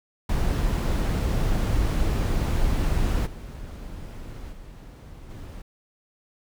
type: noise with level steps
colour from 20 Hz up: brown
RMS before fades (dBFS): -23 / -37 / -42 / -38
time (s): 0.29-5.62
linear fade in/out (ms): 5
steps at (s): 3.25 / 4.51 / 5.29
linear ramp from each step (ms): 20
effects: none